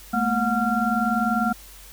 sine tone cluster, 214.2 / 234.3 / 727 / 1379 Hz, A3 / A#3 / F#5 / F6, -46 / +9 / -31 / -22 cents, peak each -25 dBFS, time 0.13-1.53 s, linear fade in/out 10 ms, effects added 48 Hz sine -46 dBFS peak until 1.92 s + white hiss -46 dBFS RMS until 1.92 s

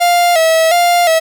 45% pulse tone with vibrato, 673 Hz, E5, 36 cents sharp, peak -8 dBFS, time 0-1.2 s, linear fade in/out 20 ms, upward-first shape square, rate 1.4 Hz, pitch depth 67 cents each way, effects none

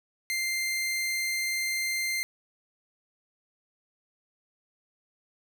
sawtooth tone, 2093 Hz, C7, in tune, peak -24 dBFS, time 0.3-2.23 s, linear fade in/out 0 ms, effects none

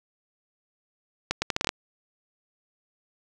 accelerating click train, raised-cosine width 0.2 ms, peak -7 dBFS, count 8, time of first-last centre 1.31-1.691 s, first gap 110 ms, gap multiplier 0.75, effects none

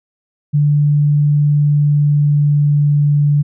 sine tone with pitch glide, 146.83 to 145.82 Hz, D3 to D3, 0 to -12 cents, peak -9 dBFS, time 0.53-3.43 s, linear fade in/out 20 ms, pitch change -12 cents, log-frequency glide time 1.48-3.3 s, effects none

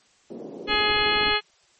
white band-pass noise, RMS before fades -37 dBFS, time 0.3-1.3 s, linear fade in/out 2 ms, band 230 to 440 Hz, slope 24 dB/octave
harmonic tone, 420 Hz, G#4, 19 cents sharp, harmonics 1 / 2 / 3 / 4 / 5 / 6 / 7 / 8 / 10, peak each -28 / -28 / -28 / -28 / -28 / -28 / -28 / -28 / -28 dBFS, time 0.67-1.41 s, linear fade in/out 50 ms
brown noise with tremolo, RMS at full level -37 dBFS, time 0.68-1.36 s, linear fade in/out 5 ms, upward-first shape square, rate 19 Hz, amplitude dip 75%
effects white hiss -60 dBFS RMS until 1.79 s + MP3 32 kbps

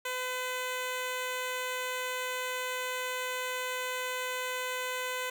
10% pulse tone, 506 Hz, B4, 42 cents sharp, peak -24 dBFS, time 0.05-5.3 s, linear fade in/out 5 ms, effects none

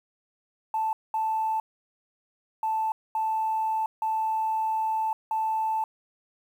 sine tone bursts at uneven times, 880 Hz, A5, in tune, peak -23 dBFS, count 6, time 0.74-0.93 / 1.14-1.6 / 2.63-2.92 / 3.15-3.86 / 4.02-5.13 / 5.31-5.84 s, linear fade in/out 2 ms, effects tanh soft clip ceiling -19 dBFS + 9-bit

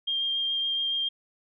sine tone with vibrato, 3203 Hz, G7, 37 cents sharp, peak -25 dBFS, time 0.07-1.09 s, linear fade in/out 10 ms, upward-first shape sine, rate 7.1 Hz, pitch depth 11 cents each way, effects none

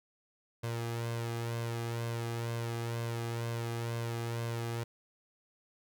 sawtooth tone with flanger, 116.54 Hz, A#2, in tune, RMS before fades -36 dBFS, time 0.63-4.84 s, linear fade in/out 10 ms, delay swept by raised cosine 1.9 to 2.48 ms, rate 2.1 Hz, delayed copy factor +0.55, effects none

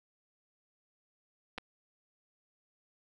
clicks, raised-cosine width 0.3 ms, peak -24 dBFS, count 2, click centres 1.579 / 1.583 s, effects none

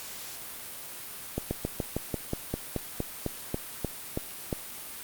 slowing click train, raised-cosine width 2 ms, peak -15 dBFS, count 15, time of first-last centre 1.38-4.528 s, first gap 130 ms, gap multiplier 1.08, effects white hiss -41 dBFS RMS until 5.03 s + Opus 48 kbps

